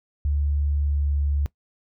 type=tone with pitch glide; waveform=sine; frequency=72.3 to 71.68 Hz; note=D2 to D2; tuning=-27 to -41 cents; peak=-20 dBFS; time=0.25-1.46 s; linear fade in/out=0 ms; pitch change=-14 cents; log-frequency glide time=0.8-1.13 s; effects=noise-tail reverb RT60 0.1 s tail -20 dB re dry